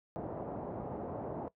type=low-pass noise; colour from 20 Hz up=white; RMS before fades=-40 dBFS; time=0.16-1.48 s; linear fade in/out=0 ms; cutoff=740 Hz; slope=24 dB/octave; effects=noise-tail reverb RT60 0.1 s tail -19 dB re dry + high-pass 80 Hz 12 dB/octave